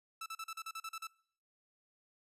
sawtooth tone bursts, 1318.5 Hz, E6, in tune, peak -37 dBFS, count 10, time 0.21-1.071 s, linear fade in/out 5 ms, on 51 ms, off 39 ms, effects noise-tail reverb RT60 0.6 s tail -23 dB re dry + resampled to 32000 Hz

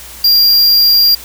square tone, 4774 Hz, D8, 28 cents sharp, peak -6 dBFS, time 0.24-1.15 s, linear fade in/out 5 ms, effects added 60 Hz sine -38 dBFS peak until 1.24 s + white hiss -32 dBFS RMS until 1.24 s

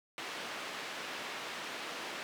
white band-pass noise, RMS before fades -42 dBFS, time 0.18-2.23 s, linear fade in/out 0 ms, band 240 to 2900 Hz, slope 12 dB/octave, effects none

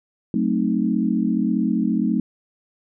sine chord, F# diminished seventh, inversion none, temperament equal, 185 / 220 / 261.6 / 311.1 Hz, F#3 / A3 / C4 / Eb4, 0 / 0 / 0 / 0 cents, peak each -24 / -21 / -24 / -25 dBFS, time 0.34-2.2 s, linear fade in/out 2 ms, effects none

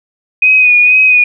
sine tone with vibrato, 2489 Hz, D#7, in tune, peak -4 dBFS, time 0.42-1.24 s, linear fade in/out 5 ms, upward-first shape sine, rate 2.1 Hz, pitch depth 33 cents each way, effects none

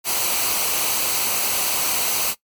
white noise with comb filter, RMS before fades -21 dBFS, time 0.04-2.35 s, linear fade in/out 50 ms, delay 0.57 ms, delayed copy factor -0.5, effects noise-tail reverb RT60 0.1 s tail -19 dB re dry + MP3 96 kbps

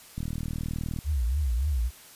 click train, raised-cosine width 5 ms, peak -20 dBFS, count 33, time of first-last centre 0.18-0.988 s, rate 39.6 Hz
sine tone with vibrato, 66.2 Hz, C2, 21 cents sharp, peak -23 dBFS, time 1.04-1.91 s, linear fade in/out 50 ms, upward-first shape triangle, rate 3.5 Hz, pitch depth 290 cents each way
effects white hiss -50 dBFS RMS until 2.15 s + resampled to 32000 Hz

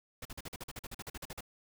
pink noise bursts, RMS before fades -43 dBFS, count 16, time 0.22-1.408 s, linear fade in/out 5 ms, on 33 ms, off 44 ms, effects none

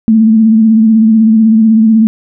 sine tone with vibrato, 221.2 Hz, A3, 9 cents sharp, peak -3 dBFS, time 0.08-2.07 s, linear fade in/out 0 ms, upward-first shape sine, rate 16 Hz, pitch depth 44 cents each way, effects none

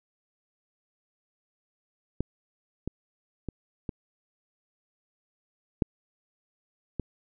clicks, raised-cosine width 3 ms, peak -14 / -18 / -20 / -19 / -9 / -17 dBFS, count 6, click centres 2.206 / 2.876 / 3.487 / 3.892 / 5.822 / 6.997 s, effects none

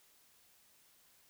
silence, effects white hiss -67 dBFS RMS until 1.29 s

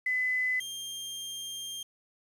sine / sawtooth tone pair in turn, 2012 / 3194 Hz, B6 / G7, +32 / +32 cents, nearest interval minor sixth, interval 800 cents, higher second, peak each -26 / -33 dBFS, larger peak first, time 0.06-0.6 / 0.6-1.83 s, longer second, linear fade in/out 5 ms, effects resampled to 32000 Hz + 9-bit

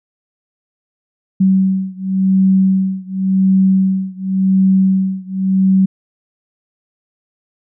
sine beating tone pair, 190 / 190.91 Hz, F#3 / G3, +46 / -46 cents, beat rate 0.91 Hz, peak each -13 / -14 dBFS, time 1.4-5.86 s, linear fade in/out 10 ms, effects none

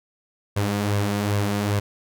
sawtooth tone with flanger, 102.3 Hz, G#2, 26 cents flat, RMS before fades -23 dBFS, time 0.56-1.8 s, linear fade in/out 10 ms, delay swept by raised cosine 1.8 to 5.7 ms, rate 2.5 Hz, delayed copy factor +0.5, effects none

